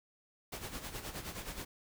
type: noise with tremolo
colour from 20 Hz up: pink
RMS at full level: -41 dBFS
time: 0.52-1.65 s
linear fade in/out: 5 ms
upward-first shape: sine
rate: 9.5 Hz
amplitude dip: 65%
effects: none